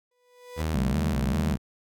35% pulse tone with exponential growth, 493.4 Hz, B4, 2 cents flat, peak -32 dBFS, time 0.11-0.62 s, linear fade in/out 5 ms, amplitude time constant 110 ms
sawtooth tone with vibrato, 71.3 Hz, C#2, 49 cents sharp, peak -22 dBFS, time 0.56-1.58 s, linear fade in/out 50 ms, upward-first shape square, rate 2.6 Hz, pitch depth 180 cents each way
triangle chord, D suspended fourth, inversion none, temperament just, 146.83 / 195.78 / 220.2 Hz, D3 / G3 / A3, 0 / -2 / +2 cents, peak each -29 / -28 / -29 dBFS, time 0.74-1.56 s, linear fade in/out 5 ms
effects none

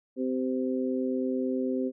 harmonic tone, 129.1 Hz, C3, 23 cents flat, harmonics 2 / 3 / 4, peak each -28 / -32 / -34 dBFS, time 0.16-1.92 s, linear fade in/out 50 ms, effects none

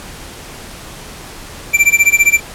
square tone with tremolo, 2349 Hz, D7, in tune, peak -5 dBFS, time 1.73-2.4 s, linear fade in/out 20 ms, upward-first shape sine, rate 15 Hz, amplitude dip 95%, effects pink hiss -32 dBFS RMS until 2.54 s + low-pass 12000 Hz 12 dB/octave

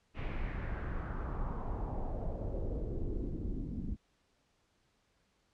brown noise with low-pass filter sweep, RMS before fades -37 dBFS, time 0.14-3.97 s, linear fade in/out 50 ms, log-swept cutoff 2600 to 220 Hz, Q 2.7, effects pink hiss -74 dBFS RMS until 5.53 s + low-pass 7000 Hz 12 dB/octave

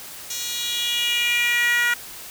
10% pulse tone with high-pass filter sweep, 478.9 Hz, A#4, 47 cents sharp, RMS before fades -22 dBFS, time 0.3-1.94 s, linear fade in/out 5 ms, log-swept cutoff 4900 to 1600 Hz, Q 3.9, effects white hiss -38 dBFS RMS until 2.3 s

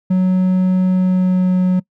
triangle tone with pitch glide, 185 to 183.4 Hz, F#3 to F#3, 0 to -15 cents, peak -9 dBFS, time 0.1-1.8 s, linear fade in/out 10 ms, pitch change -15 cents, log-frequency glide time 0.88-1.56 s, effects noise-tail reverb RT60 0.1 s tail -23 dB re dry

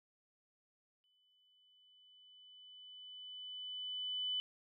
sine tone with exponential growth, 3000 Hz, F#7, 23 cents sharp, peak -34 dBFS, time 1.04-4.4 s, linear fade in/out 0 ms, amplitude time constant 730 ms, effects none

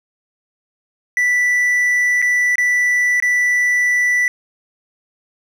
triangle tone with dropouts, 1971 Hz, B6, 4 cents flat, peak -11 dBFS, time 1.17-4.28 s, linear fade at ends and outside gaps 1 ms, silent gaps 2.218-2.224 / 2.556-2.582 / 3.201-3.224 s, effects none

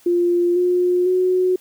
sine tone with pitch steps, 349.2 / 358.2 / 367.4 Hz, F4 / F4 / F#4, 0 / +44 / -12 cents, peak -14 dBFS, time 0.06-1.56 s, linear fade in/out 5 ms, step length 500 ms, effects white hiss -52 dBFS RMS until 1.6 s

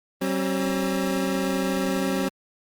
25% pulse tone pair together, 190 / 268.7 Hz, F#3 / C4, +46 / +46 cents, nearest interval tritone, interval 600 cents, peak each -22 dBFS, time 0.21-2.29 s, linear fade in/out 10 ms, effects Opus 24 kbps

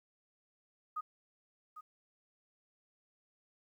sine tone with echo, 1244.5 Hz, D#6, in tune, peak -35 dBFS, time 0.96-1.01 s, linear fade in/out 10 ms, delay 800 ms, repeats 1, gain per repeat -11 dB, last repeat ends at 1.81 s, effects 12-bit

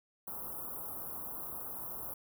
white band-stop noise, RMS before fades -42 dBFS, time 0.27-2.14 s, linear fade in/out 5 ms, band 1300 to 11000 Hz, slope 48 dB/octave, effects none

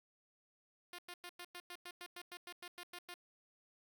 5% pulse tone bursts, 353.3 Hz, F4, 20 cents sharp, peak -36 dBFS, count 15, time 0.93-3.141 s, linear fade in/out 2 ms, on 55 ms, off 99 ms, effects none

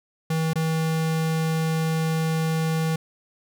square tone with dropouts, 160.6 Hz, E3, 45 cents flat, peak -22 dBFS, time 0.3-2.96 s, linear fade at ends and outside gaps 5 ms, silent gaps 0.534-0.556 s, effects none

